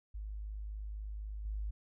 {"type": "tone with level steps", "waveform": "sine", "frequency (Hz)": 52, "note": "G#1", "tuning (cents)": 3, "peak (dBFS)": [-39, -35], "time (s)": [0.14, 1.71], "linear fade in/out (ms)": 10, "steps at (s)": 1.45, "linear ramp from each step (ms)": 5, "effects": []}